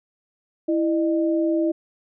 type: tone pair together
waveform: sine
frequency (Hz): 329.6 / 609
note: E4 / D#5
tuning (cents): 0 / -37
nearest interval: major seventh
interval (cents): 1063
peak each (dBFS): -19 / -25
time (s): 0.68-1.72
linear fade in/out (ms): 10
effects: none